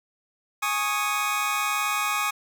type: chord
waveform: 25% pulse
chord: Ab suspended fourth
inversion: none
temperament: just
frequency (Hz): 830.6 / 1107.5 / 1245.9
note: Ab5 / Db6 / Eb6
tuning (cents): 0 / -2 / +2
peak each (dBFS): -27 / -25 / -23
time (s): 0.62-2.31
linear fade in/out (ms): 10
effects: none